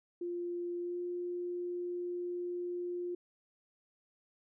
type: tone with pitch glide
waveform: sine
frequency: 349.2 to 353.1 Hz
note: F4 to F4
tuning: 0 to +19 cents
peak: -35 dBFS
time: 0.21-3.15 s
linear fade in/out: 5 ms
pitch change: +19 cents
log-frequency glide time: 0.8-0.99 s
effects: none